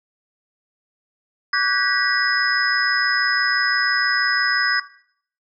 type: tone cluster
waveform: sine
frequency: 1147 / 1492 / 1618 / 1943 / 5070 Hz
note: D6 / F#6 / G#6 / B6 / D#8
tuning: -41 / +14 / -46 / -29 / +32 cents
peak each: -23 dBFS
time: 1.53-4.8 s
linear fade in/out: 5 ms
effects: noise-tail reverb RT60 0.6 s tail -17 dB re dry